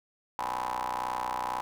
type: ring-modulated tone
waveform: 25% pulse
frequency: 62 Hz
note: B1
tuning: 7 cents sharp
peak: -24 dBFS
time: 0.39-1.61 s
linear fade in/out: 0 ms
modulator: 914 Hz
effects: none